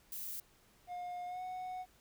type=noise; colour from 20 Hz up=violet; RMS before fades=-43 dBFS; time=0.12-0.4 s; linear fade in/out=2 ms
type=tone with pitch glide; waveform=triangle; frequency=714 to 737.5 Hz; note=F5 to F#5; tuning=+38 to -6 cents; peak=-38 dBFS; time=0.87-1.86 s; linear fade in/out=50 ms; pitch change=+56 cents; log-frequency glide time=1.26-1.42 s
effects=pink hiss -67 dBFS RMS until 2 s